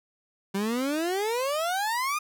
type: exponential sweep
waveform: 30% pulse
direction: up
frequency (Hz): 190.8 to 1244.5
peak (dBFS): -23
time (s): 0.54-2.19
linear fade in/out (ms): 10
effects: none